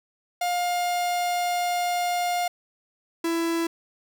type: tone pair in turn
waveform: 45% pulse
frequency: 708 / 333 Hz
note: F5 / E4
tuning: +23 / +18 cents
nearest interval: octave + minor second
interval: 1305 cents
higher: first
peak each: -23 dBFS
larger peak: neither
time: 0.41-2.48 / 3.24-3.67 s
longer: first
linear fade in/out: 5 ms
effects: none